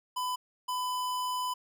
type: tone bursts at uneven times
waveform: square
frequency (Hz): 1002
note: B5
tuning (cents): +25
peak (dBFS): -31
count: 2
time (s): 0.16-0.36 / 0.68-1.54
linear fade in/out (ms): 10
effects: none